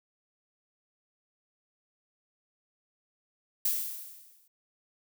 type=noise with exponential decay; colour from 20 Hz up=violet; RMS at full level=-26 dBFS; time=3.65-4.48 s; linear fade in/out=5 ms; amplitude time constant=180 ms; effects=none